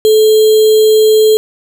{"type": "tone with sample-and-hold", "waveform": "sine", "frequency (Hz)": 433.6, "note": "A4", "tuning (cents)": -25, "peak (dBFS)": -4, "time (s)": [0.05, 1.37], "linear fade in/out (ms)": 0, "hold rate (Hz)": 3675, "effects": []}